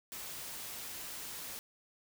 white noise, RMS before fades -44 dBFS, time 0.12-1.59 s, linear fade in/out 0 ms, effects none

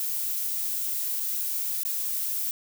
violet noise with dropouts, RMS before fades -29 dBFS, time 0-2.51 s, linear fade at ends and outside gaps 0 ms, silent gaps 1.199-1.203 / 1.834-1.851 s, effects none

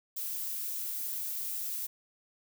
violet noise, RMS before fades -36 dBFS, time 0.16-1.87 s, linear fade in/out 10 ms, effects none

